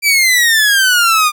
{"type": "exponential sweep", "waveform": "sawtooth", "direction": "down", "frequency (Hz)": [2349, 1201], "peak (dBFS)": -5, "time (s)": [0.02, 1.32], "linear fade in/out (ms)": 50, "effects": []}